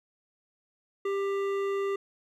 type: tone with hard clipping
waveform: sine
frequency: 395.5 Hz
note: G4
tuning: 15 cents sharp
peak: -29 dBFS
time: 1.05-1.96 s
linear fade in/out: 5 ms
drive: 12 dB
effects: none